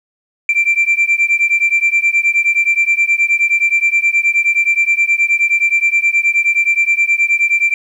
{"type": "beating tone pair", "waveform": "sine", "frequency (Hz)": [2349, 2358.5], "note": ["D7", "D7"], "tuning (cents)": [0, 7], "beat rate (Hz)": 9.5, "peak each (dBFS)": -12, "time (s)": [0.49, 7.74], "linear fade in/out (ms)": 2, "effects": ["tanh soft clip ceiling -6 dBFS", "8-bit"]}